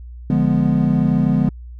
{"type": "chord", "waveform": "triangle", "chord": "D diminished seventh", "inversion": "none", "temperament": "equal", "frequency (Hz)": [146.83, 174.61, 207.7, 246.9], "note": ["D3", "F3", "Ab3", "Cb4"], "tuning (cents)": [0, 0, 0, 0], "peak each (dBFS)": -17, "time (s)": [0.3, 1.49], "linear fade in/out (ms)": 2, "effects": ["added 60 Hz sine -32 dBFS peak until 1.79 s"]}